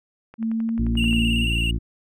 click train, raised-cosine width 0.5 ms, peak -28 dBFS, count 10, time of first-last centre 0.34-1.129 s, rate 11.4 Hz
sine tone with pitch glide, 224.6 to 230 Hz, A3 to A#3, +36 to -23 cents, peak -21 dBFS, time 0.38-1.48 s, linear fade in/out 50 ms, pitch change +41 cents, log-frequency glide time 0.58-0.82 s
harmonic tone, 57 Hz, A#1, 38 cents flat, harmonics 1 / 2 / 3 / 4 / 5 / 6, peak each -22 / -28 / -32 / -34 / -36 / -38 dBFS, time 0.78-1.79 s, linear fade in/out 20 ms
triangle tone with vibrato, 2794 Hz, F7, in tune, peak -22 dBFS, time 0.97-1.71 s, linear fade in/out 5 ms, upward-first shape square, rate 18 Hz, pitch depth 41 cents each way
effects none

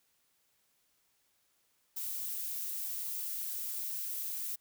violet noise, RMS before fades -38 dBFS, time 1.96-4.56 s, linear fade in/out 10 ms, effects white hiss -74 dBFS RMS until 4.6 s

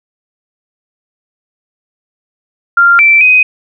sine tone with pitch steps, 1391 / 2336 / 2508 Hz, F6 / D7 / D#7, -7 / -10 / +13 cents, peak -3 dBFS, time 2.77-3.43 s, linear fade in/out 5 ms, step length 220 ms, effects none

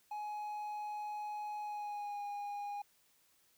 triangle tone with pitch glide, 839 to 817.5 Hz, G#5 to G#5, +17 to -28 cents, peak -37 dBFS, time 0.11-2.82 s, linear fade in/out 5 ms, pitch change -45 cents, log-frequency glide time 1.61-2.23 s, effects white hiss -71 dBFS RMS until 3.57 s

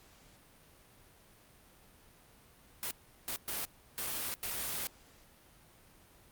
white noise bursts at uneven times, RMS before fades -37 dBFS, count 5, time 2.83-2.91 / 3.28-3.36 / 3.48-3.65 / 3.98-4.34 / 4.43-4.87 s, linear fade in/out 0 ms, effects pink hiss -61 dBFS RMS until 6.31 s + Opus 48 kbps

